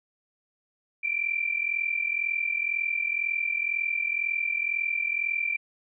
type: tone pair together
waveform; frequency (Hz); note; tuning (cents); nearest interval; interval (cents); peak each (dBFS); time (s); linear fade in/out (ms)
sine; 2334 / 2376; D7 / D7; -11 / +20; unison; 31; -28; 1.03-5.57; 10
effects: none